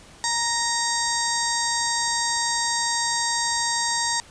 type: harmonic tone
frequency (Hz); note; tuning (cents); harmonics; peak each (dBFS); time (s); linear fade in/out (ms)
932.3; A#5; 0; 1 / 2 / 4 / 5 / 6 / 7 / 8 / 9; -27 / -29 / -32 / -29 / -32 / -31 / -30 / -33; 0.24-4.2; 0
effects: pink hiss -48 dBFS RMS until 4.3 s + resampled to 22050 Hz

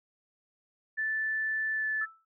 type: tone with pitch glide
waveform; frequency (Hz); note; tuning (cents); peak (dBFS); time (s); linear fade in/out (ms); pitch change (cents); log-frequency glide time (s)
sine; 1756 to 1742.9; A6 to A6; -4 to -17; -28; 0.97-2.06; 20; -13; 1.73-1.86
type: tone with exponential decay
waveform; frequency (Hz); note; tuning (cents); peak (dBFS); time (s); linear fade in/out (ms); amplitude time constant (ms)
sine; 1319; E6; +1; -35; 2.01-2.25; 5; 52
effects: none

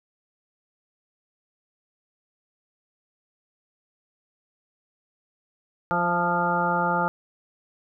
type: harmonic tone with a mistuned harmonic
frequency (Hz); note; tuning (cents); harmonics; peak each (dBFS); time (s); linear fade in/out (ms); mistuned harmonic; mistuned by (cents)
174.61; F3; 0; 1 / 2 / 3 / 4 / 5 / 7 / 8; -29 / -34 / -30 / -31 / -25 / -28 / -28; 5.91-7.08; 0; 4; -25
effects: none

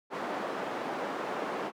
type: band-pass noise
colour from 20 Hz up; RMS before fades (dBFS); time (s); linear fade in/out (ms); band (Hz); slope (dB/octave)
white; -35; 0.1-1.72; 50; 230 to 920; 12
effects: high-pass 150 Hz 12 dB/octave

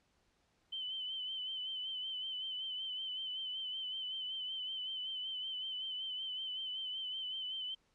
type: tone with vibrato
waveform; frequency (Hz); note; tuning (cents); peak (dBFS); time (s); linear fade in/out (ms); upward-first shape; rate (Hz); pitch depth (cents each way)
sine; 3058; G7; -44; -38; 0.72-7.75; 10; sine; 5.3; 45
effects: pink hiss -75 dBFS RMS until 7.94 s + low-pass 7000 Hz 12 dB/octave

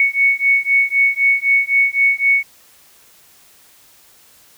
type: beating tone pair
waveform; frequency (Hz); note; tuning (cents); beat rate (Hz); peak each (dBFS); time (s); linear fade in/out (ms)
sine; 2217 / 2220.9; C#7 / C#7; 0 / +3; 3.9; -15; 0-2.43; 2
effects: white hiss -49 dBFS RMS until 4.57 s

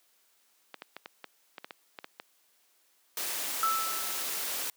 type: clicks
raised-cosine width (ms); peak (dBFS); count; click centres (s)
0.3; -24; 11; 0.743 / 0.821 / 0.966 / 1.059 / 1.243 / 1.582 / 1.645 / 1.708 / 1.988 / 2.044 / 2.199
type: noise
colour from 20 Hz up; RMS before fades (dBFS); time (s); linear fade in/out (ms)
white; -34; 3.17-4.7; 2
type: tone with exponential decay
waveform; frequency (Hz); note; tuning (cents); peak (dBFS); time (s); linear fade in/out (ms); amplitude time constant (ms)
sine; 1318.5; E6; 0; -23; 3.63-4.51; 1; 190
effects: white hiss -68 dBFS RMS until 4.76 s + high-pass 300 Hz 12 dB/octave

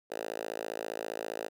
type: tone with high-pass filter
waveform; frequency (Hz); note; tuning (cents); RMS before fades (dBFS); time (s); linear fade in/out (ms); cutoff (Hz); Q
5% pulse; 55; A1; 0; -38; 0.1-1.49; 20; 480; 2
effects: none

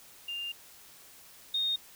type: tone pair in turn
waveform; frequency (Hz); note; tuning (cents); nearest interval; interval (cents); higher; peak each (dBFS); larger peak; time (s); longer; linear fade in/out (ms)
sine; 2800 / 3699; F7 / A#7; +4 / -14; perfect fourth; 482; second; -34 / -27; second; 0.28-0.52 / 1.54-1.76; first; 5
effects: white hiss -54 dBFS RMS until 1.95 s

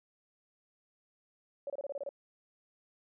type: tone bursts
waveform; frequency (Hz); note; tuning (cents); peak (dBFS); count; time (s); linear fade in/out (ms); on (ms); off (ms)
sine; 563; C#5; +27; -35; 8; 1.67-2.091; 2; 29; 27
effects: none

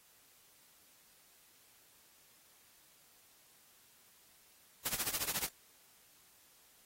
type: noise with tremolo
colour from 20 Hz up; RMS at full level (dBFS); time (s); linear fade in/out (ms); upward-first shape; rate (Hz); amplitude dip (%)
white; -33; 4.85-5.49; 10; triangle; 14; 95
effects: white hiss -65 dBFS RMS until 6.85 s + AAC 48 kbps

